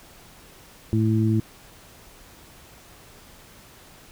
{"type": "harmonic tone", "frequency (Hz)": 110, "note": "A2", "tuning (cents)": 0, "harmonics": [1, 2, 3], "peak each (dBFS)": [-20, -23, -25], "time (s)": [0.93, 1.4], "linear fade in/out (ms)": 0, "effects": ["pink hiss -49 dBFS RMS until 4.11 s"]}